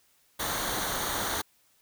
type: noise with comb filter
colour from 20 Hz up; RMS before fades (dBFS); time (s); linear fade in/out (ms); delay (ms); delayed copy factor
pink; -31; 0.39-1.42; 10; 0.39; -0.65
effects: white hiss -66 dBFS RMS until 1.81 s